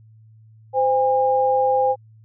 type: tone pair together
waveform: sine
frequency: 516.5 / 811 Hz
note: C5 / G#5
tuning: -22 / -41 cents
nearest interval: minor sixth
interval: 781 cents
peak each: -18 dBFS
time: 0.73-1.96 s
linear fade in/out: 50 ms
effects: added 110 Hz sine -46 dBFS peak until 2.24 s